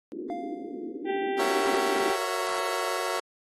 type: band-pass noise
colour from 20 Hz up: white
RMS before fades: -36 dBFS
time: 0.12-2.1 s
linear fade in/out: 0 ms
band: 250 to 380 Hz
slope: 48 dB/octave
type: tone with exponential decay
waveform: triangle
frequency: 698 Hz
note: F5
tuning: 1 cent flat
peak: -29 dBFS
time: 0.3-1.22 s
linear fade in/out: 0 ms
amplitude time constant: 200 ms
type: harmonic tone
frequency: 392 Hz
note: G4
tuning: in tune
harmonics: 1 / 2 / 4 / 5 / 6 / 7 / 8 / 9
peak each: -28 / -32 / -42 / -39 / -47 / -46 / -49 / -50 dBFS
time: 1.05-2.18 s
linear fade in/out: 50 ms
type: chord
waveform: 20% pulse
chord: F# dominant seventh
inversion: none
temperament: just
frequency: 370 / 462.5 / 555 / 666 Hz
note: F#4 / A#4 / C#5 / E5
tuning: 0 / -14 / +2 / +18 cents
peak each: -29 dBFS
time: 1.39-3.2 s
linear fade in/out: 5 ms
effects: AAC 32 kbps